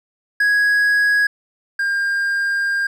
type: tone pair in turn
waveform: triangle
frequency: 1661.2 / 1604.6 Hz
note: G#6 / G6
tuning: 0 / +40 cents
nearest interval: minor second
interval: 60 cents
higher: first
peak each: -11 / -15 dBFS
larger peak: first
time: 0.4-1.27 / 1.79-2.87 s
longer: second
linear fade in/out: 5 ms
effects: none